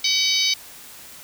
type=harmonic tone with a mistuned harmonic; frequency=758 Hz; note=F#5; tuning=42 cents sharp; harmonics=3 / 4 / 5 / 6 / 7 / 8; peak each=-25 / -26 / -23 / -23 / -26 / -27 dBFS; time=0.04-0.54 s; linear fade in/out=5 ms; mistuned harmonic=7; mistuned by=-72 cents; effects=white hiss -42 dBFS RMS until 1.23 s